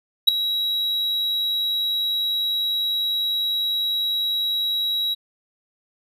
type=tone with ADSR envelope; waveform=triangle; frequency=3870 Hz; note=B7; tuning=36 cents flat; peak=-4 dBFS; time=0.27-5.15 s; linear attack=16 ms; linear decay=3 ms; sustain=-15 dB; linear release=21 ms; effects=none